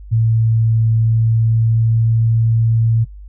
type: tone with pitch glide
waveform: sine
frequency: 112.6 to 113.51 Hz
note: A2 to A#2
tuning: +40 to -46 cents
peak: -11 dBFS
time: 0.11-3.05 s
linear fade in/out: 20 ms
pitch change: +14 cents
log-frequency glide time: 1.07-2.26 s
effects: noise-tail reverb RT60 0.1 s tail -21 dB re dry + added 50 Hz sine -32 dBFS peak until 3.28 s